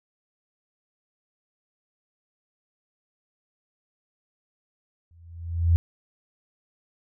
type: tone with exponential growth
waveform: sine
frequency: 84.4 Hz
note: E2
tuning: 41 cents sharp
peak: -13 dBFS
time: 5.11-5.76 s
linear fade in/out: 0 ms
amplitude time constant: 140 ms
effects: none